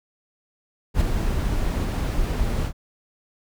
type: noise with ADSR envelope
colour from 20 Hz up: brown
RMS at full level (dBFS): -17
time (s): 0.94-2.73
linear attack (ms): 68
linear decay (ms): 12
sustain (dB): -6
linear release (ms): 75
effects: none